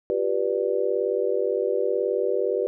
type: chord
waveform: sine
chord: G dominant seventh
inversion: third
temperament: just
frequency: 352.8 / 392 / 490 / 588 Hz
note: F4 / G4 / B4 / D5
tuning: +18 / 0 / -14 / +2 cents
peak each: -31 / -25 / -25 / -29 dBFS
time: 0.1-2.67 s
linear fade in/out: 0 ms
effects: none